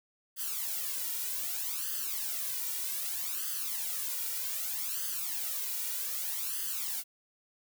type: noise with flanger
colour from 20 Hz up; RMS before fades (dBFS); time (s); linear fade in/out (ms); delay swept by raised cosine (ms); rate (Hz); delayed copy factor
blue; -35; 0.36-7.04; 50; 0.63 to 2.13; 0.64; +0.95
effects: none